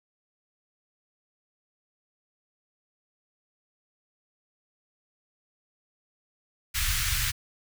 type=band-stop noise; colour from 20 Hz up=pink; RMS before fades=-27 dBFS; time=6.74-7.32 s; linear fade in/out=20 ms; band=110 to 1500 Hz; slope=24 dB/octave; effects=none